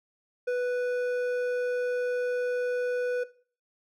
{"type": "tone with hard clipping", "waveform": "sine", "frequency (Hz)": 493.9, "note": "B4", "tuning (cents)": 0, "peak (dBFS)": -27, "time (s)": [0.47, 3.24], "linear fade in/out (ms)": 10, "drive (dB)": 8, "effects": ["noise-tail reverb RT60 0.4 s tail -17 dB re dry"]}